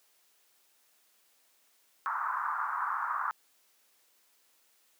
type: band-pass noise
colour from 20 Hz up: white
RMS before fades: -33 dBFS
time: 2.06-3.31 s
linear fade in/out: 0 ms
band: 940 to 1400 Hz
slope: 48 dB/octave
effects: white hiss -68 dBFS RMS until 4.99 s + high-pass 300 Hz 12 dB/octave